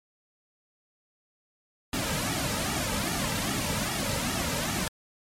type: noise with flanger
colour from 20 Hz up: pink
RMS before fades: -29 dBFS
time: 1.93-4.88 s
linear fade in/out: 2 ms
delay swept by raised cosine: 1.9 to 2.82 ms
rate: 2.5 Hz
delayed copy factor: -0.8
effects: low-pass 12000 Hz 12 dB/octave + MP3 64 kbps